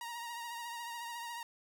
sawtooth tone with vibrato, 940 Hz, A#5, 14 cents sharp, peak -37 dBFS, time 0.01-1.43 s, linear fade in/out 2 ms, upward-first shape triangle, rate 14 Hz, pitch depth 42 cents each way, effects none

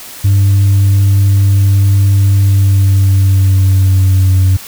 sine tone with pitch glide, 98.7 to 93.81 Hz, G2 to F#2, +12 to +24 cents, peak -3 dBFS, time 0.24-4.57 s, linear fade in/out 10 ms, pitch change -88 cents, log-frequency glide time 2.33-4.39 s, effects tanh soft clip ceiling -4 dBFS + white hiss -30 dBFS RMS until 4.67 s

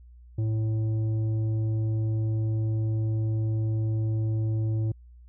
triangle tone with tanh clipping, 110 Hz, A2, in tune, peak -25 dBFS, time 0.38-4.92 s, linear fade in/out 5 ms, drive 12 dB, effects added 60 Hz sine -47 dBFS peak until 5.28 s

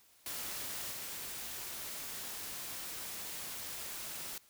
white noise with level steps, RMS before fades -41 / -43 dBFS, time 0.26-4.38 s, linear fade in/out 2 ms, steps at 0.91 s, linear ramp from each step 10 ms, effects white hiss -65 dBFS RMS until 4.49 s

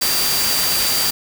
sine tone in noise, 4699 Hz, D8, in tune, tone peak -21 dBFS, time 0.01-1.11 s, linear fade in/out 10 ms, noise white, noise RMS -19 dBFS, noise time 0.01-1.11 s, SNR -5 dB, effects none

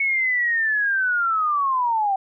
sine linear sweep, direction down, 2217 to 760 Hz, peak -18 dBFS, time 0-2.16 s, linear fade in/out 5 ms, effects none

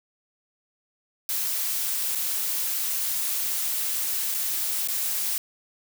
blue noise with dropouts, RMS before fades -27 dBFS, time 1.29-5.38 s, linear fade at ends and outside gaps 1 ms, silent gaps 2.151-2.155 / 4.342-4.346 / 4.875-4.885 s, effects none

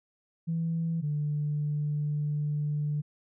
sine tone pair in turn, 164.81 / 148.33 Hz, E3 / D3, 0 / +18 cents, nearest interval major second, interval 182 cents, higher first, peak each -26 dBFS, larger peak neither, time 0.47-1.02 / 1.02-3.02 s, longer second, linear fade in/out 20 ms, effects tanh soft clip ceiling -22 dBFS

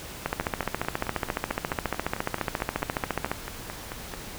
two click trains, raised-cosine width 0.5 ms, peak -10 / -18 dBFS, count 45 / 18, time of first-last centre 0.26-3.316 / 0.41-4.138 s, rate 14.4 / 4.56 Hz, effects pink hiss -40 dBFS RMS until 4.38 s

